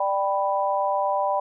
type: chord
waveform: sine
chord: G major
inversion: second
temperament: equal with one note detuned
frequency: 591.8 / 784 / 987.8 Hz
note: D5 / G5 / B5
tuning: +13 / 0 / 0 cents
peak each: -25 dBFS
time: 0-1.4 s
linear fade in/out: 5 ms
effects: none